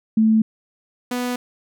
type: tone pair in turn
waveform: sine / sawtooth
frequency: 220 / 246.9 Hz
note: A3 / B3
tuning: 0 / 0 cents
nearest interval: major second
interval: 200 cents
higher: second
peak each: -12 / -18 dBFS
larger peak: first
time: 0.17-0.42 / 1.11-1.36 s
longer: neither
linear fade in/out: 5 ms
effects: none